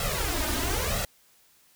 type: noise with flanger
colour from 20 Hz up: pink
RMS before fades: -28 dBFS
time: 0-1.05 s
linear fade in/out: 2 ms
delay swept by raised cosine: 1.5 to 3.3 ms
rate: 1 Hz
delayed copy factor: +0.85
effects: white hiss -61 dBFS RMS until 1.75 s